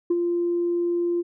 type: tone with ADSR envelope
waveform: sine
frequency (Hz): 346.4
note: F4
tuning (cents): -14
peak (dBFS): -15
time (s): 0.1-1.23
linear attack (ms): 8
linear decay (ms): 37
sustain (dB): -5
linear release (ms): 29
effects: tanh soft clip ceiling -15 dBFS